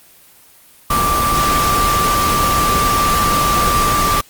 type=tone in noise; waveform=sine; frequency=1174.7 Hz; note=D6; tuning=in tune; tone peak=-14 dBFS; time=0.9-4.21 s; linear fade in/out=5 ms; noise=pink; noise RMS=-18 dBFS; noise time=0.9-4.21 s; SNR=+1 dB; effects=white hiss -46 dBFS RMS until 4.29 s + Opus 24 kbps